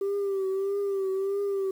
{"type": "tone with vibrato", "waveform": "sine", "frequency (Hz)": 392, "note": "G4", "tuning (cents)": 0, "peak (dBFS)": -23, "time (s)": [0.01, 1.71], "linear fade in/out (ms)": 5, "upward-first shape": "triangle", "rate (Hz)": 1.6, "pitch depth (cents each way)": 57, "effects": ["tanh soft clip ceiling -24 dBFS", "9-bit"]}